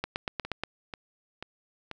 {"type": "two click trains", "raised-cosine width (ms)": 0.3, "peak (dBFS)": [-14, -21], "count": [6, 4], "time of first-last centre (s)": [[0.04, 0.636], [0.45, 1.913]], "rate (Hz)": [8.39, 2.05], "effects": []}